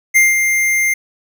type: tone with ADSR envelope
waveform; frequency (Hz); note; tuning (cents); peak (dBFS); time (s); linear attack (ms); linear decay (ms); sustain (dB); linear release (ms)
square; 2100; C7; +6; -7; 0.14-0.94; 24; 180; -6; 8
effects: none